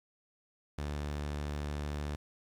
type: tone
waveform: sawtooth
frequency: 73.42 Hz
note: D2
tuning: in tune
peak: -31 dBFS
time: 0.78-2.16 s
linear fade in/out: 5 ms
effects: low-pass 8000 Hz 12 dB/octave + 10-bit